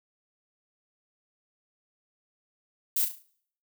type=noise with echo; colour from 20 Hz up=violet; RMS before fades=-26 dBFS; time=2.96-3.05 s; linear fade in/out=5 ms; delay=35 ms; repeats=5; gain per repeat=-7 dB; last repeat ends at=3.225 s; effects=noise-tail reverb RT60 0.6 s tail -21 dB re dry